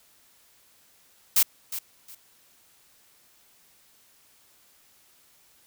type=noise with echo; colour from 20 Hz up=blue; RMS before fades=-19 dBFS; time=1.36-1.43 s; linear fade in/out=5 ms; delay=360 ms; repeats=2; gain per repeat=-13 dB; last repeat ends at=2.15 s; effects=white hiss -60 dBFS RMS until 5.66 s